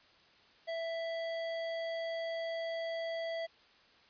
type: tone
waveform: square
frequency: 661 Hz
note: E5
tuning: 5 cents sharp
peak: -36 dBFS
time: 0.67-3.47 s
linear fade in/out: 20 ms
effects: white hiss -63 dBFS RMS until 4.09 s + resampled to 11025 Hz